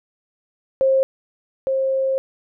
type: tone pair in turn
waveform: sine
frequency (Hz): 533 / 533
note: C5 / C5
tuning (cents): +32 / +32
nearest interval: unison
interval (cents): 0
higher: neither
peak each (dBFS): -13 / -17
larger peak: first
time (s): 0.81-1.03 / 1.67-2.18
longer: second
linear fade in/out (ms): 0
effects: none